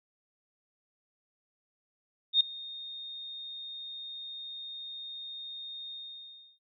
sine tone with ADSR envelope, 3683 Hz, A#7, 22 cents flat, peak -17 dBFS, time 2.33-6.59 s, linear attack 75 ms, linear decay 5 ms, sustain -22 dB, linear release 670 ms, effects noise-tail reverb RT60 0.1 s tail -24 dB re dry

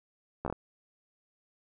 slowing click train, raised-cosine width 1 ms, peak -20 dBFS, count 5, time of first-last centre 0.45-0.526 s, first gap 13 ms, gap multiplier 1.26, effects none

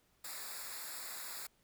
white noise with comb filter, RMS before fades -45 dBFS, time 0.24-1.47 s, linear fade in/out 5 ms, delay 0.33 ms, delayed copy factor -0.85, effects pink hiss -73 dBFS RMS until 1.63 s

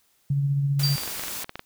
sine tone with tremolo, 140.5 Hz, C#3, 24 cents sharp, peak -19 dBFS, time 0.3-0.96 s, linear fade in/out 5 ms, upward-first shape sine, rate 15 Hz, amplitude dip 30%
white noise, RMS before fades -33 dBFS, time 0.79-1.44 s, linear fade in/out 5 ms
triangle tone with exponential decay, 4699 Hz, D8, in tune, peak -20 dBFS, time 0.83-1.28 s, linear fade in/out 5 ms, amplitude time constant 97 ms
clicks, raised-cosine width 0.3 ms, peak -17 dBFS, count 10, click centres 0.981 / 1.035 / 1.077 / 1.196 / 1.237 / 1.282 / 1.444 / 1.494 / 1.556 / 1.594 s
effects white hiss -65 dBFS RMS until 1.65 s

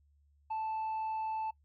sine tone with tanh clipping, 878 Hz, A5, 4 cents flat, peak -34 dBFS, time 0.5-1.51 s, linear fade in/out 10 ms, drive 2 dB, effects noise-tail reverb RT60 0.1 s tail -21 dB re dry + added 72 Hz sine -65 dBFS peak until 1.64 s

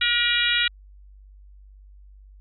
harmonic tone, 477.7 Hz, A#4, 42 cents sharp, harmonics 3 / 4 / 5 / 6 / 7 / 8, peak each -26 / -26 / -26 / -26 / -26 / -26 dBFS, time 0.01-0.68 s, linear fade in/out 5 ms, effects added 49 Hz sine -45 dBFS peak until 2.4 s

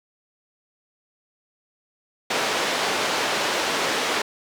pink band-pass noise, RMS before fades -24 dBFS, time 2.3-4.22 s, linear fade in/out 5 ms, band 410 to 5300 Hz, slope 12 dB/octave, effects none

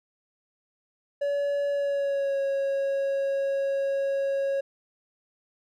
triangle tone with pitch glide, 569 to 549.9 Hz, C#5 to C#5, +45 to -14 cents, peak -22 dBFS, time 1.21-4.61 s, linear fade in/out 10 ms, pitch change -59 cents, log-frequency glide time 1.7-2.4 s, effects none

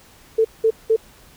sine tone bursts, 445.7 Hz, A4, 22 cents sharp, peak -12 dBFS, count 3, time 0.38-0.964 s, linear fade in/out 10 ms, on 68 ms, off 190 ms, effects pink hiss -49 dBFS RMS until 1.36 s

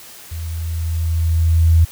sine tone with level ramp, 82.1 Hz, E2, 6 cents flat, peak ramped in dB -24 to -7 dBFS, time 0.31-1.85 s, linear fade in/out 10 ms, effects white hiss -39 dBFS RMS until 1.91 s

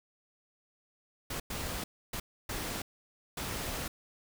pink noise bursts at uneven times, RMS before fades -37 dBFS, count 5, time 1.3-1.4 / 1.5-1.84 / 2.13-2.2 / 2.49-2.82 / 3.37-3.88 s, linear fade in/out 5 ms, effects none

